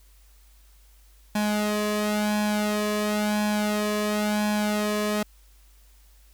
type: tone with flanger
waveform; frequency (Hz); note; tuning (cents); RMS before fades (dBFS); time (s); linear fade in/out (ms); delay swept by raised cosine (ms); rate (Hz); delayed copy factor
sawtooth; 210; G#3; +19; -25; 1.35-5.23; 5; 1.2 to 1.74; 0.96; +0.8
effects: added 50 Hz sine -52 dBFS peak until 6.33 s + white hiss -61 dBFS RMS until 6.33 s